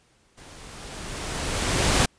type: noise with level ramp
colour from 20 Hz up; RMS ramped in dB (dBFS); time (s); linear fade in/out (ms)
pink; -47 to -18; 0.37-2.06; 10
effects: pink hiss -62 dBFS RMS until 2.18 s + resampled to 22050 Hz